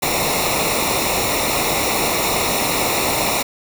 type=noise with comb filter; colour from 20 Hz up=pink; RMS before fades=-19 dBFS; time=0.02-3.43 s; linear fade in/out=10 ms; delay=0.63 ms; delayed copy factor=-0.8; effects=none